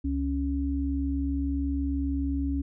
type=tone pair together; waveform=sine; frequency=69.3 / 277.2 Hz; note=C#2 / C#4; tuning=0 / 0 cents; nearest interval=2 octaves; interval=2400 cents; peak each=-28 dBFS; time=0.04-2.62 s; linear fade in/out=10 ms; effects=none